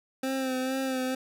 25% pulse tone with vibrato, 261.6 Hz, C4, in tune, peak -24 dBFS, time 0.23-1.15 s, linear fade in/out 5 ms, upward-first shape sine, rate 2.2 Hz, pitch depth 33 cents each way, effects none

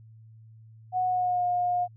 sine tone with pitch glide, 736 to 713.8 Hz, F#5 to F5, -9 to +38 cents, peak -23 dBFS, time 0.92-1.88 s, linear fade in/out 50 ms, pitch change -53 cents, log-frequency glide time 1.04-1.45 s, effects added 111 Hz sine -48 dBFS peak until 1.96 s

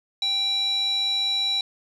square tone with band-pass filter, 785 Hz, G5, 2 cents sharp, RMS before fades -24 dBFS, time 0.22-1.61 s, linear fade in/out 2 ms, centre 3900 Hz, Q 8.4, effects none

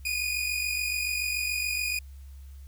sawtooth tone pair together, 2442 / 2489 Hz, D#7 / D#7, -33 / 0 cents, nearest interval unison, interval 33 cents, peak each -27 dBFS, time 0.05-1.99 s, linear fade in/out 5 ms, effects added 68 Hz sine -42 dBFS peak until 2.67 s + white hiss -63 dBFS RMS until 2.67 s

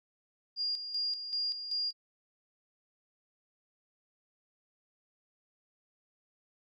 sine tone with tremolo, 4821 Hz, D8, 45 cents sharp, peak -30 dBFS, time 0.56-1.93 s, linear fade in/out 50 ms, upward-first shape square, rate 2.6 Hz, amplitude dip 60%, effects none

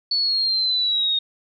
sine linear sweep, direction down, 4452 to 3700 Hz, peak -18 dBFS, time 0.11-1.19 s, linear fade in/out 5 ms, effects none

